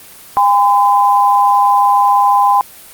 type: tone pair together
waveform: sine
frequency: 808 / 1018 Hz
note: G#5 / C6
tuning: -48 / -48 cents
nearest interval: major third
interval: 400 cents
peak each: -10 dBFS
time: 0.37-2.61 s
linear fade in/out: 0 ms
effects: white hiss -37 dBFS RMS until 2.93 s + Opus 32 kbps